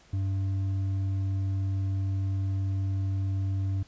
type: tone with hard clipping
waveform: sine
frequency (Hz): 96.7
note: G2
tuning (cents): -23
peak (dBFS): -27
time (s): 0.13-3.83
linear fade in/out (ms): 5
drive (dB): 4
effects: pink hiss -58 dBFS RMS until 3.87 s + resampled to 16000 Hz